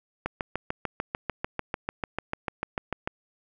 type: click train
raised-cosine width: 0.5 ms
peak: -13 dBFS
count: 20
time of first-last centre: 0.26-3.075 s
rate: 6.75 Hz
effects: none